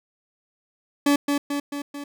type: tone with echo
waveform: 40% pulse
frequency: 286 Hz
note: D4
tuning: 46 cents flat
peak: -15 dBFS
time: 1.06-1.16 s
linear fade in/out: 5 ms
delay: 220 ms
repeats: 4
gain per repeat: -4 dB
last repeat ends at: 2.04 s
effects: none